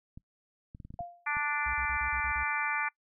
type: clicks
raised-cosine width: 5 ms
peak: -33 dBFS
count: 8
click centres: 0.175 / 0.749 / 0.802 / 0.85 / 0.905 / 0.941 / 1.007 / 1.369 s
type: tone with exponential decay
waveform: sine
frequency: 697 Hz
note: F5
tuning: 4 cents flat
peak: -32 dBFS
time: 0.99-1.28 s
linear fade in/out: 2 ms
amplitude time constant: 63 ms
type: harmonic tone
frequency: 293.7 Hz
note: D4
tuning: in tune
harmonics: 3 / 4 / 5 / 6 / 7 / 8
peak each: -36 / -36 / -36 / -36 / -36 / -36 dBFS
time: 1.26-2.89 s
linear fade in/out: 10 ms
type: tone bursts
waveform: triangle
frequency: 65.1 Hz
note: C2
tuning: 8 cents flat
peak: -36 dBFS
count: 7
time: 1.66-2.437 s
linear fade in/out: 5 ms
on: 81 ms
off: 35 ms
effects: noise-tail reverb RT60 0.1 s tail -23 dB re dry